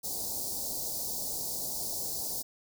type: band-stop noise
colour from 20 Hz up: white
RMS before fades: -35 dBFS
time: 0.03-2.43 s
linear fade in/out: 20 ms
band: 870 to 4300 Hz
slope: 48 dB/octave
effects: none